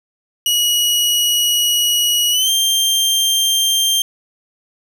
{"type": "tone with pitch glide", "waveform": "sawtooth", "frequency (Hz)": [2909, 3172], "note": ["F#7", "G7"], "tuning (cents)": [-30, 20], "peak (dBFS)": -10, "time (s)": [0.46, 4.02], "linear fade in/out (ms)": 2, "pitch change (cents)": 150, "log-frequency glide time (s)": [2.31, 2.5], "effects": []}